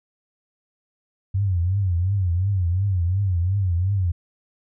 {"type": "tone with vibrato", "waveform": "sine", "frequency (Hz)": 92.7, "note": "F#2", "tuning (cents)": 4, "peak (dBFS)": -18, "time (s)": [1.34, 4.12], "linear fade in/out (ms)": 10, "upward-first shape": "triangle", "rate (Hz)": 2.8, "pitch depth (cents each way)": 180, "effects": []}